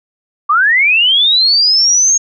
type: linear sweep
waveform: sine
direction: up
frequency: 1128 to 6590 Hz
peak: -7 dBFS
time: 0.49-2.18 s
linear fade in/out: 10 ms
effects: none